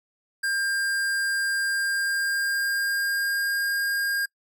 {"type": "tone with pitch glide", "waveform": "square", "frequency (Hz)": [1600, 1614.9], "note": ["G6", "G#6"], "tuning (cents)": [35, -49], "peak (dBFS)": -24, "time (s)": [0.43, 4.26], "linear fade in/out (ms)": 10, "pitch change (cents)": 16, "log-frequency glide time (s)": [1.69, 3.66], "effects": ["noise-tail reverb RT60 0.1 s tail -26 dB re dry"]}